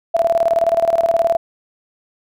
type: tone with tremolo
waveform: sine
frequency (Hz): 670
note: E5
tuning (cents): +28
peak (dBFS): -10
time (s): 0.14-1.37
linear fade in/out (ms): 10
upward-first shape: square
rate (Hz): 19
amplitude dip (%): 75
effects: none